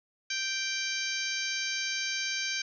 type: harmonic tone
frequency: 783 Hz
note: G5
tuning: 2 cents flat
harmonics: 2 / 3 / 4 / 5 / 6 / 7 / 8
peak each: -37 / -35 / -39 / -40 / -38 / -40 / -38 dBFS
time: 0.3-2.62 s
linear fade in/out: 5 ms
effects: none